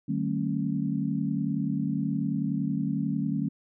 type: tone cluster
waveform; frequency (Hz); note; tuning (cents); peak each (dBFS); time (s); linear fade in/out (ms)
sine; 152.6 / 191.5 / 222.3 / 273.5; D#3 / G3 / A3 / C#4; -33 / -40 / +18 / -23; -31; 0.08-3.49; 10
effects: none